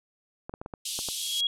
clicks, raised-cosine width 1 ms, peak -23 dBFS, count 7, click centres 0.495 / 0.539 / 0.615 / 0.661 / 0.738 / 0.99 / 1.087 s
pink band-pass noise, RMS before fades -34 dBFS, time 0.85-1.41 s, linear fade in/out 5 ms, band 3000 to 12000 Hz, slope 48 dB/octave
sine tone with exponential growth, 3300 Hz, G#7, 12 cents flat, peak -21 dBFS, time 0.87-1.47 s, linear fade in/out 2 ms, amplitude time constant 130 ms
effects none

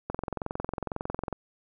click train, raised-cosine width 1 ms, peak -17 dBFS, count 28, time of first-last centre 0.1-1.327 s, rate 22 Hz, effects none

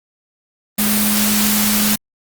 sine tone in noise, 210.3 Hz, G#3, 22 cents sharp, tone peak -17 dBFS, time 0.78-1.96 s, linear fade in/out 10 ms, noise white, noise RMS -17 dBFS, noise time 0.78-1.96 s, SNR -3 dB, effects Opus 32 kbps

